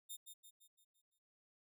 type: tone with echo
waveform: 5% pulse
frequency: 3638 Hz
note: A#7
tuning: 43 cents flat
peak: -38 dBFS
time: 0.09-0.17 s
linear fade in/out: 20 ms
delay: 170 ms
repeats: 6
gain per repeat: -6 dB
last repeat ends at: 1.19 s
effects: none